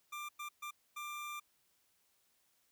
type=tone bursts at uneven times; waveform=25% pulse; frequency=1188 Hz; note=D6; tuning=20 cents sharp; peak=-38 dBFS; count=4; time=0.12-0.29 / 0.39-0.49 / 0.62-0.71 / 0.96-1.4 s; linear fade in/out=10 ms; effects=white hiss -75 dBFS RMS until 2.71 s